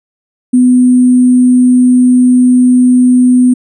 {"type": "tone with sample-and-hold", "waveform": "sine", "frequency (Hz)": 250, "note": "B3", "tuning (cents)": 21, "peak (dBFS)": -3, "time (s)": [0.53, 3.54], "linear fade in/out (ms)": 10, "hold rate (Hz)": 8820, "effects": ["resampled to 32000 Hz"]}